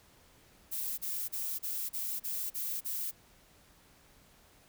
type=noise bursts; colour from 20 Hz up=violet; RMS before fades=-36 dBFS; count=8; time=0.71-3.115 s; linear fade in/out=20 ms; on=270 ms; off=35 ms; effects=pink hiss -62 dBFS RMS until 4.68 s